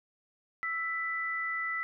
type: tone pair together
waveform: sine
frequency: 1324.8 / 1985 Hz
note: E6 / B6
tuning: +8 / +8 cents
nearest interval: perfect fifth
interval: 700 cents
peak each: -36 / -32 dBFS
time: 0.63-1.83 s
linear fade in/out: 0 ms
effects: none